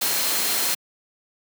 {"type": "tone in noise", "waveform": "sine", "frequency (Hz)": 4186, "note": "C8", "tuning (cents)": 0, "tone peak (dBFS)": -32, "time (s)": [0.01, 0.75], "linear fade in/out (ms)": 10, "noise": "white", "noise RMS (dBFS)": -23, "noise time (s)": [0.01, 0.75], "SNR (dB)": -12, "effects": ["high-pass 200 Hz 12 dB/octave"]}